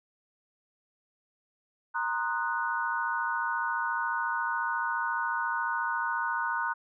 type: chord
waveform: sine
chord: C half-diminished seventh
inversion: third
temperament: equal with one note detuned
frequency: 932.3 / 1046.5 / 1238.1 / 1480 Hz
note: Bb5 / C6 / Eb6 / Gb6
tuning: 0 / 0 / -9 / 0 cents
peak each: -32 / -36 / -36 / -31 dBFS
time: 1.94-6.74 s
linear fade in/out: 20 ms
effects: none